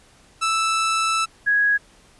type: tone pair in turn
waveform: sawtooth / sine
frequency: 1318.5 / 1661.2 Hz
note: E6 / G#6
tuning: 0 / 0 cents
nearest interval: major third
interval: 400 cents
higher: second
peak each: -15 dBFS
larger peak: neither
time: 0.41-1.26 / 1.46-1.78 s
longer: first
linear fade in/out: 20 ms
effects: pink hiss -53 dBFS RMS until 2.19 s + resampled to 24000 Hz